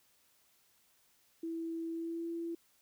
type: tone with pitch glide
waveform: sine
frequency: 329.6 to 335.6 Hz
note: E4 to E4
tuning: 0 to +31 cents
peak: -36 dBFS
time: 1.43-2.55 s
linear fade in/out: 5 ms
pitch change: +31 cents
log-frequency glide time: 1.9-2.29 s
effects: white hiss -70 dBFS RMS until 2.81 s